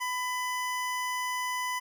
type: tone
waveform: 25% pulse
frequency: 1000 Hz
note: B5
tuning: 21 cents sharp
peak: -26 dBFS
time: 0-1.8 s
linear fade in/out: 20 ms
effects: none